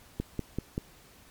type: click train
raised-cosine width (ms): 3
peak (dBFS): -17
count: 4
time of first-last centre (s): 0.2-0.779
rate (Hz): 5.18
effects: pink hiss -56 dBFS RMS until 1.3 s + MP3 96 kbps